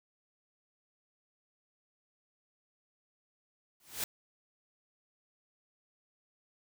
white noise with exponential growth, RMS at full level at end -31 dBFS, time 3.8-4.04 s, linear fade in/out 2 ms, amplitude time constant 52 ms, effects none

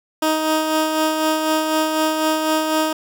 15% pulse tone with tremolo, 313.2 Hz, D#4, 11 cents sharp, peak -9 dBFS, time 0.22-2.93 s, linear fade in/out 5 ms, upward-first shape sine, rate 4 Hz, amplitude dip 40%, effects none

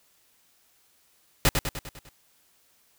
pink noise with echo, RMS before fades -19 dBFS, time 1.45-1.49 s, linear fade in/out 0 ms, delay 100 ms, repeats 6, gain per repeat -5 dB, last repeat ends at 2.09 s, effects white hiss -64 dBFS RMS until 2.98 s

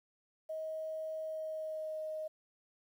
sine tone with pitch glide, 632 to 624 Hz, D#5 to D#5, +27 to +5 cents, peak -37 dBFS, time 0.49-2.28 s, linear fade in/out 10 ms, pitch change -22 cents, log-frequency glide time 1.22-2 s, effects 11-bit

